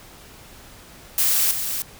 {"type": "noise with echo", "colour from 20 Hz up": "blue", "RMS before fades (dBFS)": -19, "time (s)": [1.18, 1.51], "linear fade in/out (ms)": 0, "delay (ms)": 310, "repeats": 1, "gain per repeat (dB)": -7, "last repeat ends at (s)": 1.82, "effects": ["pink hiss -45 dBFS RMS until 1.99 s"]}